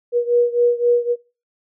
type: beating tone pair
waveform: sine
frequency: 479.4 / 483.2 Hz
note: A#4 / B4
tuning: +48 / -38 cents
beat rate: 3.8 Hz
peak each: -16 / -18 dBFS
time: 0.12-1.16 s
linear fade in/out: 50 ms
effects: noise-tail reverb RT60 0.3 s tail -20 dB re dry